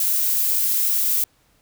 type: noise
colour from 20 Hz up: violet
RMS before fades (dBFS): -20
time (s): 0-1.24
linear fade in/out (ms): 2
effects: pink hiss -61 dBFS RMS until 1.61 s